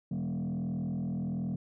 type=tone with frequency modulation; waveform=sine; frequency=187.9 Hz; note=F#3; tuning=27 cents sharp; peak=-28 dBFS; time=0.11-1.56 s; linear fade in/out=5 ms; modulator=41.3 Hz; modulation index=1.3; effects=tanh soft clip ceiling -30 dBFS